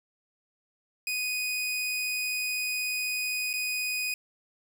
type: tone with dropouts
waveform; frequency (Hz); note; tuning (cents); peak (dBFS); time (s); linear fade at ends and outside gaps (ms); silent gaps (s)
sawtooth; 2489; D#7; 0; -25; 1.07-4.14; 2; 3.531-3.537
effects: none